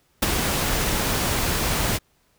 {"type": "noise with ADSR envelope", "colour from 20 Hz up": "pink", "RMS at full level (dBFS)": -17, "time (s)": [0.22, 1.99], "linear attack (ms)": 8, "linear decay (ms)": 25, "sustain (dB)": -6, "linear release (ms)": 31, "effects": ["pink hiss -64 dBFS RMS until 2.38 s"]}